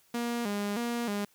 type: tone with vibrato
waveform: sawtooth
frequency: 220 Hz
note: A3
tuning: in tune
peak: -26 dBFS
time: 0.14-1.25 s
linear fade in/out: 5 ms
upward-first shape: square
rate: 1.6 Hz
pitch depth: 130 cents each way
effects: white hiss -65 dBFS RMS until 1.34 s